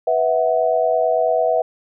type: chord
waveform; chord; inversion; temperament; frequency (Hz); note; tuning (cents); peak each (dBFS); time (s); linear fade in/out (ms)
sine; B suspended fourth; none; equal with one note detuned; 493.9 / 650.9 / 740; B4 / E5 / F#5; 0 / -22 / 0; -20 / -17 / -21; 0.07-1.62; 5
effects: none